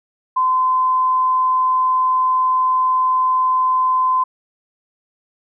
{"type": "tone", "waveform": "sine", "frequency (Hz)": 1027, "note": "C6", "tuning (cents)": -33, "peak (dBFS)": -13, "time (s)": [0.36, 4.24], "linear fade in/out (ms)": 10, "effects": []}